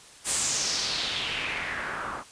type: noise with low-pass filter sweep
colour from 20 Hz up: white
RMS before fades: -30 dBFS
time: 0.24-2.24 s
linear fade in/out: 50 ms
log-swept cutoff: 9200 to 1100 Hz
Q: 3.1
effects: white hiss -50 dBFS RMS until 2.31 s + resampled to 22050 Hz